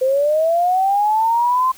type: linear sweep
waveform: sine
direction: up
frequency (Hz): 510 to 1047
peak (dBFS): -13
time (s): 0.01-1.72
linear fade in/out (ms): 10
effects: white hiss -44 dBFS RMS until 1.77 s

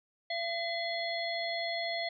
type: harmonic tone with a mistuned harmonic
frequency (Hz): 678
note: E5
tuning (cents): +49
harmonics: 1 / 3 / 5 / 6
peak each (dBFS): -35 / -37 / -41 / -39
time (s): 0.3-2.09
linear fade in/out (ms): 5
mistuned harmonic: 6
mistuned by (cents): +88
effects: none

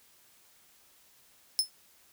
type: tone with exponential decay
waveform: sawtooth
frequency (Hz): 5250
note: E8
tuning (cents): -8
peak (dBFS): -17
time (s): 1.59-1.7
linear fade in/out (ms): 0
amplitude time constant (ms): 22
effects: white hiss -62 dBFS RMS until 2.12 s

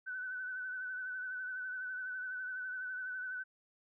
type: tone with vibrato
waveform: sine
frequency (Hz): 1506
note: F#6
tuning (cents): +30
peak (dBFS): -38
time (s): 0.06-3.44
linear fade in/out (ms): 20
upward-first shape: sine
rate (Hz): 12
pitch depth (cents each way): 36
effects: none

